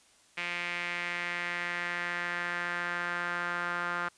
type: tone with band-pass filter sweep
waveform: sawtooth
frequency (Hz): 174.61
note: F3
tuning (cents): 0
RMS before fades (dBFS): -34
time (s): 0.37-4.09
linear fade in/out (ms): 10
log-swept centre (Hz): 2300 to 1400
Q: 3.4
effects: white hiss -62 dBFS RMS until 4.17 s + resampled to 22050 Hz